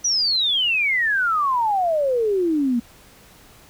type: exponential sweep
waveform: sine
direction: down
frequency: 5990 to 229.1 Hz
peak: -17 dBFS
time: 0.04-2.8 s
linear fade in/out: 10 ms
effects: pink hiss -49 dBFS RMS until 3.69 s